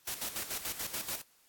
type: noise with tremolo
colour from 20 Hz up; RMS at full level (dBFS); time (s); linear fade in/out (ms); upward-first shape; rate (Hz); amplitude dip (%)
white; -36; 0.07-1.22; 5; square; 6.9; 65
effects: white hiss -66 dBFS RMS until 1.48 s + AAC 64 kbps